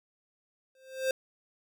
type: tone with exponential growth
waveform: square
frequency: 525 Hz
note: C5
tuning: 6 cents sharp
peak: -24 dBFS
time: 0.75-1.11 s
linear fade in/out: 2 ms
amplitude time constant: 77 ms
effects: none